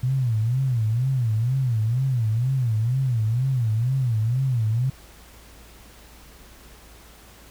sine tone with vibrato, 120.8 Hz, B2, 38 cents flat, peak -19 dBFS, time 0.03-4.9 s, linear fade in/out 5 ms, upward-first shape sine, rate 2.1 Hz, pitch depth 190 cents each way, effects added 56 Hz sine -49 dBFS peak until 7.5 s + pink hiss -49 dBFS RMS until 7.5 s

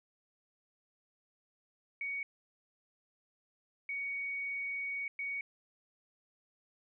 sine tone bursts at uneven times, 2239 Hz, C#7, 17 cents sharp, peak -35 dBFS, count 3, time 2.01-2.23 / 3.89-5.08 / 5.19-5.41 s, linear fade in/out 2 ms, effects none

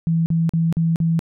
sine tone bursts, 164.81 Hz, E3, in tune, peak -15 dBFS, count 5, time 0.07-1.192 s, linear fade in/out 0 ms, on 190 ms, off 43 ms, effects none

